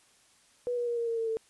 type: tone with pitch steps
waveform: sine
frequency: 488.6 / 481.3 / 474.1 / 467.1 / 460.1 / 453.3 / 446.5 Hz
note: B4 / B4 / A#4 / A#4 / A#4 / A#4 / A4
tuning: -19 / -45 / +29 / +3 / -23 / -48 / +25 cents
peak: -28 dBFS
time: 0.67-1.37 s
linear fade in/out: 0 ms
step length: 100 ms
effects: white hiss -63 dBFS RMS until 1.49 s + resampled to 24000 Hz